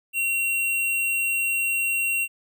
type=tone with sample-and-hold; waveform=sine; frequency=2740 Hz; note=F7; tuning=34 cents flat; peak=-21 dBFS; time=0.13-2.28 s; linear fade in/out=50 ms; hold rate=11025 Hz; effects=none